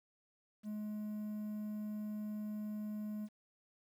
triangle tone with quantisation, 211.4 Hz, G#3, 31 cents sharp, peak -37 dBFS, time 0.63-3.29 s, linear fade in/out 50 ms, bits 11, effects none

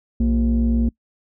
sine tone pair together, 61.32 / 231.5 Hz, B1 / A#3, -12 / -12 cents, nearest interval octave + major seventh, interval 2300 cents, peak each -16 dBFS, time 0.2-0.89 s, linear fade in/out 5 ms, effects noise-tail reverb RT60 0.1 s tail -24 dB re dry + tanh soft clip ceiling -12 dBFS

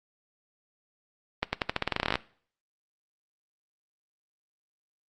accelerating click train, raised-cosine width 0.3 ms, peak -9 dBFS, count 17, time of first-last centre 1.43-2.156 s, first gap 100 ms, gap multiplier 0.88, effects noise-tail reverb RT60 0.5 s tail -19 dB re dry + Opus 32 kbps

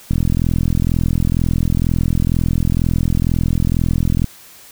click train, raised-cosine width 5 ms, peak -4 dBFS, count 175, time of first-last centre 0.11-4.243 s, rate 42.1 Hz, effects white hiss -42 dBFS RMS until 4.71 s

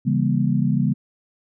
sine chord, C# diminished seventh, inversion none, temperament just, 138.59 / 166.31 / 199.57 / 239.5 Hz, C#3 / E3 / G3 / Bb3, 0 / +16 / +31 / +47 cents, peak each -21 / -24 / -22 / -23 dBFS, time 0.05-0.94 s, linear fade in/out 20 ms, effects none

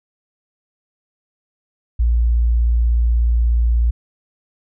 sine tone, 58.27 Hz, A#1, in tune, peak -12 dBFS, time 1.99-3.91 s, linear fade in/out 10 ms, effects none

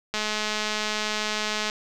click train, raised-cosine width 0.2 ms, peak -10 dBFS, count 333, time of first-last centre 0.14-1.699 s, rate 213 Hz, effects none

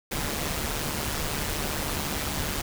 pink noise with amplitude modulation, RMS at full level -27 dBFS, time 0.11-2.62 s, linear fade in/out 10 ms, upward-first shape sine, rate 148 Hz, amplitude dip 60%, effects none

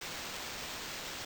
violet noise with sample-and-hold, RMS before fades -42 dBFS, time 0.01-1.25 s, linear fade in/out 5 ms, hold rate 11025 Hz, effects none

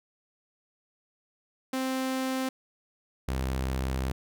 sawtooth tone pair in turn, 261.6 / 65.4 Hz, C4 / C2, 0 / 0 cents, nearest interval 2 octaves, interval 2400 cents, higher first, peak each -24 dBFS, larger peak neither, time 1.73-2.49 / 3.28-4.12 s, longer second, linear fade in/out 5 ms, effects none

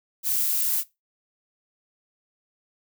violet noise with high-pass filter sweep, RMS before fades -24 dBFS, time 0.23-0.84 s, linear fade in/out 50 ms, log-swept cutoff 250 to 970 Hz, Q 1.8, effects noise-tail reverb RT60 0.2 s tail -18 dB re dry

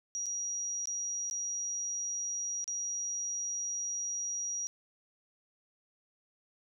sine tone with dropouts, 5750 Hz, F8, 50 cents sharp, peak -33 dBFS, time 0.15-4.67 s, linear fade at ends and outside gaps 0 ms, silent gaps 0.259-0.265 / 0.856-0.873 / 1.299-1.311 / 2.642-2.678 s, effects none

